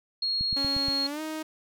sine tone, 4290 Hz, C8, 42 cents sharp, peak -25 dBFS, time 0.22-1.07 s, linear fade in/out 5 ms
click train, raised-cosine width 5 ms, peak -24 dBFS, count 5, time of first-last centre 0.41-0.884 s, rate 8.44 Hz
sawtooth tone with pitch glide, 277.2 to 312.9 Hz, C#4 to D#4, 0 to +10 cents, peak -28 dBFS, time 0.56-1.43 s, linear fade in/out 10 ms, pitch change +210 cents, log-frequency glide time 1.06-1.21 s
effects none

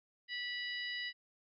harmonic tone, 979 Hz, B5, 15 cents flat, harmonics 2 / 3 / 4 / 5, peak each -40 / -44 / -46 / -48 dBFS, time 0.28-1.13 s, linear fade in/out 50 ms, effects none

